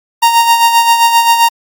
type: tone with tremolo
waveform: 45% pulse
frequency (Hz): 929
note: A#5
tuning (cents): -6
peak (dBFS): -4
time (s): 0.22-1.49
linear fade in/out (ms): 10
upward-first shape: sine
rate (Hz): 7.6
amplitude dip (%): 55
effects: Opus 48 kbps